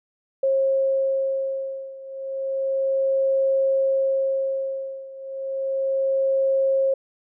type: beating tone pair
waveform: sine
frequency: 538 / 538.32 Hz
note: C5 / C5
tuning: +48 / +49 cents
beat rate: 0.32 Hz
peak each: -22 / -24 dBFS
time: 0.43-6.94 s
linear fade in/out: 5 ms
effects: none

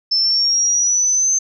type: linear sweep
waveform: sine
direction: up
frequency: 5270 to 6272 Hz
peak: -13 dBFS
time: 0.11-1.39 s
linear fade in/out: 10 ms
effects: none

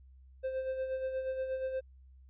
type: tone with tremolo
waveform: triangle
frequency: 523.3 Hz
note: C5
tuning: in tune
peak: -29 dBFS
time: 0.43-1.81 s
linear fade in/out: 20 ms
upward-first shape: sine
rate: 8.4 Hz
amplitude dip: 50%
effects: added 65 Hz sine -54 dBFS peak until 2.29 s + resampled to 8000 Hz

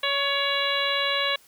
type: harmonic tone with a mistuned harmonic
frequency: 562 Hz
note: C#5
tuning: 24 cents sharp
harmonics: 1 / 2 / 3 / 4 / 5 / 6 / 7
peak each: -30 / -30 / -30 / -30 / -30 / -30 / -30 dBFS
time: 0.03-1.36 s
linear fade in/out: 5 ms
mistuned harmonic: 2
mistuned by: -23 cents
effects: white hiss -56 dBFS RMS until 1.47 s

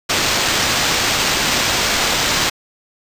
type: noise with sample-and-hold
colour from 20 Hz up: white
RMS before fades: -17 dBFS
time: 0.09-2.5 s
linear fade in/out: 10 ms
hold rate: 11025 Hz
effects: resampled to 32000 Hz

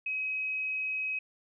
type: tone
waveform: sine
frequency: 2541 Hz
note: D#7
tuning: 36 cents sharp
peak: -30 dBFS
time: 0.06-1.19 s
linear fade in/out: 5 ms
effects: none

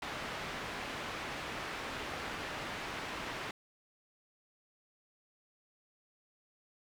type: low-pass noise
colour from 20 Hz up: white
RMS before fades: -41 dBFS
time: 0.02-3.51 s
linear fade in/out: 2 ms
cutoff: 2200 Hz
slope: 12 dB/octave
effects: none

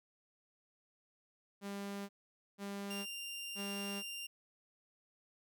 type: tone bursts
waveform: sawtooth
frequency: 199.9 Hz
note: G3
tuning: 34 cents sharp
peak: -37 dBFS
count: 3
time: 1.61-4.03 s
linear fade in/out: 50 ms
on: 480 ms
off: 490 ms
type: tone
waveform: sawtooth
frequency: 2788 Hz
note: F7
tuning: 4 cents flat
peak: -39 dBFS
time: 2.9-4.27 s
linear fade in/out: 10 ms
effects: none

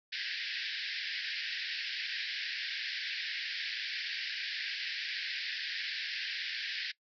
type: band-pass noise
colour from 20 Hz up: pink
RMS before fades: -38 dBFS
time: 0.12-6.92 s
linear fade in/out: 10 ms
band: 1600 to 5200 Hz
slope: 96 dB/octave
effects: noise-tail reverb RT60 0.1 s tail -20 dB re dry

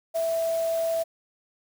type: tone in noise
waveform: sine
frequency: 659.3 Hz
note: E5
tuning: in tune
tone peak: -23 dBFS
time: 0.14-1.04 s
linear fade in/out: 20 ms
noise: white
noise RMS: -41 dBFS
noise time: 0.14-1.04 s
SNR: +15 dB
effects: none

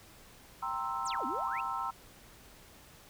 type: chord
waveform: sine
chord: C dominant seventh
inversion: second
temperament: equal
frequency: 784 / 932.3 / 1046.5 / 1318.5 Hz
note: G5 / Bb5 / C6 / E6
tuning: 0 / 0 / 0 / 0 cents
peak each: -41 / -38 / -38 / -37 dBFS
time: 0.62-1.91 s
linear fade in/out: 10 ms
type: exponential two-way sweep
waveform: sine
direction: down then up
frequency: 9956 to 232.6 to 2864 Hz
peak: -38 dBFS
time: 1.05-1.61 s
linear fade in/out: 10 ms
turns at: 1.26 s
effects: pink hiss -56 dBFS RMS until 3.09 s

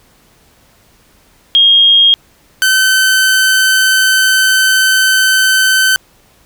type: tone pair in turn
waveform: sine / sawtooth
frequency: 3246 / 1531.9 Hz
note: G#7 / G6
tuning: -40 / -40 cents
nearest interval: octave + minor second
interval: 1300 cents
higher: first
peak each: -4 dBFS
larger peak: neither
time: 1.55-2.14 / 2.62-5.96 s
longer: second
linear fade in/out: 0 ms
effects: pink hiss -49 dBFS RMS until 6.45 s

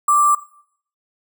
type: tone with sample-and-hold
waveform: sine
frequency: 1174.7 Hz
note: D6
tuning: in tune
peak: -11 dBFS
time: 0.08-0.35 s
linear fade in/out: 5 ms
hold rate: 8820 Hz
effects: noise-tail reverb RT60 0.6 s tail -17 dB re dry

